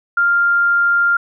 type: tone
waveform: sine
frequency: 1396.9 Hz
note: F6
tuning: in tune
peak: -11 dBFS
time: 0.17-1.17 s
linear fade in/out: 5 ms
effects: none